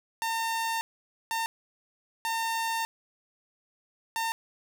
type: tone bursts at uneven times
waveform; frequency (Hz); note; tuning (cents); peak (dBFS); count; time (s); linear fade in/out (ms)
sawtooth; 908; A#5; -46; -24; 4; 0.22-0.81 / 1.31-1.46 / 2.25-2.85 / 4.16-4.32; 0
effects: none